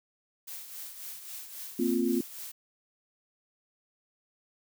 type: noise with tremolo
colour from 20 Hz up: blue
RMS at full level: -40 dBFS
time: 0.47-2.52 s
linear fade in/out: 10 ms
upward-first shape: triangle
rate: 3.7 Hz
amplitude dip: 60%
type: chord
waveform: sine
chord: Bb suspended second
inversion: none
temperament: equal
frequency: 233.1 / 261.6 / 349.2 Hz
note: Bb3 / C4 / F4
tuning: 0 / 0 / 0 cents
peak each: -29 dBFS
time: 1.79-2.21 s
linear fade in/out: 5 ms
effects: none